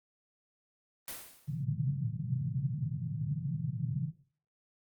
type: noise with exponential decay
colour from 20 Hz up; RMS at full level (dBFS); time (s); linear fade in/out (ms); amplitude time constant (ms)
white; -38; 1.08-1.64; 1; 120
type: band-pass noise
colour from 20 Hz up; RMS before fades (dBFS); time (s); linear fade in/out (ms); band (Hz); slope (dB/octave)
pink; -34; 1.47-4.12; 50; 120 to 160; 48
effects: noise-tail reverb RT60 0.5 s tail -19 dB re dry + Opus 24 kbps